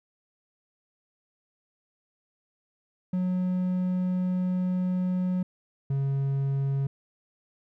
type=tone pair in turn; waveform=triangle; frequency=182.6 / 137.51 Hz; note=F#3 / C#3; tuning=-23 / -14 cents; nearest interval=perfect fourth; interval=491 cents; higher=first; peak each=-22 dBFS; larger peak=neither; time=3.13-5.43 / 5.9-6.87 s; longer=first; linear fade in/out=5 ms; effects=none